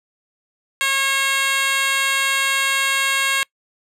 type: tone with high-pass filter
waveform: 10% pulse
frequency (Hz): 544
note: C#5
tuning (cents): -33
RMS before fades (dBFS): -19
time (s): 0.81-3.43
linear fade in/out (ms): 0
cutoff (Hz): 1400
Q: 0.82
effects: noise-tail reverb RT60 0.1 s tail -25 dB re dry + low-pass 12000 Hz 12 dB/octave